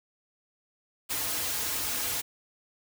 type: noise with comb filter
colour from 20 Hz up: white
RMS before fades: -31 dBFS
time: 1.09-2.22 s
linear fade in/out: 20 ms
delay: 5.2 ms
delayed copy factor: -0.85
effects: none